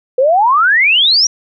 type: exponential sweep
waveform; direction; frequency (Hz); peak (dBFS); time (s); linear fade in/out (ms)
sine; up; 493.9 to 5860; -7; 0.18-1.27; 5
effects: none